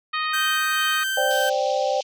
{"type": "harmonic tone", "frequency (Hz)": 622.3, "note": "D#5", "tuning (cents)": 0, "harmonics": [2, 3, 4, 5, 6, 7], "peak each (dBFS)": [-25, -29, -31, -33, -35, -36], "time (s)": [0.13, 1.04], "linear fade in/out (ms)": 10}
{"type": "tone", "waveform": "30% pulse", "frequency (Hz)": 1557, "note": "G6", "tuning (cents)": -12, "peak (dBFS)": -20, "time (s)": [0.33, 1.5], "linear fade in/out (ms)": 10}
{"type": "chord", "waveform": "sine", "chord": "C suspended second", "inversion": "none", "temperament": "equal", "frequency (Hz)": [523.3, 587.3, 784], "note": ["C5", "D5", "G5"], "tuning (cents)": [0, 0, 0], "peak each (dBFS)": -24, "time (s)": [1.17, 2.01], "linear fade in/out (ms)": 5}
{"type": "band-pass noise", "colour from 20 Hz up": "pink", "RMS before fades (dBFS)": -38, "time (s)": [1.3, 2.03], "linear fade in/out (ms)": 10, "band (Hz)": [2700, 6200], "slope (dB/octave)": 48}
{"effects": []}